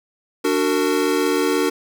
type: chord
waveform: square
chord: D augmented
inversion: none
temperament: equal with one note detuned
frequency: 293.7 / 370 / 456 Hz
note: D4 / F#4 / A#4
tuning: 0 / 0 / -38 cents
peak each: -22 / -22 / -22 dBFS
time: 0.44-1.7 s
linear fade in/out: 10 ms
effects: none